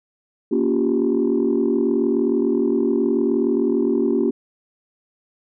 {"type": "chord", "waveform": "sine", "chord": "G half-diminished seventh", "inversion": "first", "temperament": "just", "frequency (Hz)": [235.2, 282.2, 352.8, 392], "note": ["Bb3", "Db4", "F4", "G4"], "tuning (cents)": [16, 31, 18, 0], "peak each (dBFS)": -21, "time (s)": [0.51, 4.31], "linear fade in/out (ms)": 10, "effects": ["tanh soft clip ceiling -9 dBFS"]}